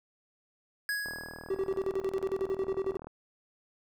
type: tone with exponential decay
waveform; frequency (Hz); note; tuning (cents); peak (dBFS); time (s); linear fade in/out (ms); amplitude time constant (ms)
square; 1666; G#6; +5; -29; 0.89-1.91; 1; 220
type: click train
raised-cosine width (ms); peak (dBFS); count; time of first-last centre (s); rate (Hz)
1; -29; 81; 1.06-3.07; 39.8
type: tone with tremolo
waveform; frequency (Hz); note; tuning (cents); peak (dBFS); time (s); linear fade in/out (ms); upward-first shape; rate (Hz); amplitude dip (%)
triangle; 385.4; G4; -29; -25; 1.5-2.97; 5; square; 11; 80
effects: none